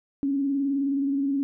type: tone with vibrato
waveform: sine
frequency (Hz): 277.2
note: C#4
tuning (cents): 0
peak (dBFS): -22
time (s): 0.23-1.43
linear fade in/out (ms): 0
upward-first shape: square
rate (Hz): 19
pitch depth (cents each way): 36
effects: none